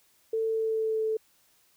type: tone with pitch glide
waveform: sine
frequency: 446 to 438.8 Hz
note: A4 to A4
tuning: +23 to -5 cents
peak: -25 dBFS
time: 0.33-1.17 s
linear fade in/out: 5 ms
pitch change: -28 cents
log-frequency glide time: 0.48-1.03 s
effects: white hiss -65 dBFS RMS until 1.76 s